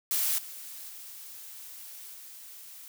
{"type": "noise with level steps", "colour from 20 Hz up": "blue", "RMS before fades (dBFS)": [-28, -43, -45, -47], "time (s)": [0.11, 2.88], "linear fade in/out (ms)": 0, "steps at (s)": [0.38, 0.89, 2.14], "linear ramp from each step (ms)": 5, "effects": []}